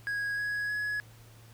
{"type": "tone with pitch steps", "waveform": "triangle", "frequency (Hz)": [1652, 1668.3, 1684.8], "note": ["G#6", "G#6", "G#6"], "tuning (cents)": [-10, 7, 24], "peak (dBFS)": -28, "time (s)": [0.07, 1], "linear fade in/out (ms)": 0, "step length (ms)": 310, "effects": ["added 113 Hz sine -52 dBFS peak until 1.53 s", "pink hiss -58 dBFS RMS until 1.53 s"]}